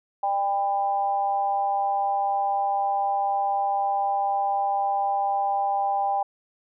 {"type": "tone with amplitude modulation", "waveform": "sine", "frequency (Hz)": 797, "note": "G5", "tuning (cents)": 28, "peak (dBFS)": -18, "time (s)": [0.23, 6.23], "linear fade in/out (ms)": 5, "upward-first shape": "sine", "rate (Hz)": 202, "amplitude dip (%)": 70, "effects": []}